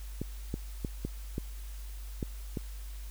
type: clicks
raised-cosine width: 3 ms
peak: -20 dBFS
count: 7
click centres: 0.216 / 0.541 / 0.848 / 1.05 / 1.381 / 2.228 / 2.572 s
effects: added 50 Hz sine -39 dBFS peak until 3.1 s + white hiss -54 dBFS RMS until 3.1 s